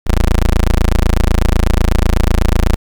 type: tone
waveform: 20% pulse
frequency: 28.04 Hz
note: A0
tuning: 34 cents sharp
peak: -4 dBFS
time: 0.06-2.76 s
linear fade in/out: 20 ms
effects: 7-bit